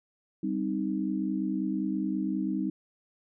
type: chord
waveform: sine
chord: C minor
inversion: second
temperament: equal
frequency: 196 / 261.6 / 311.1 Hz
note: G3 / C4 / Eb4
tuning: 0 / 0 / 0 cents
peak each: -31 / -33 / -31 dBFS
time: 0.43-2.7 s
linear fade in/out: 5 ms
effects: none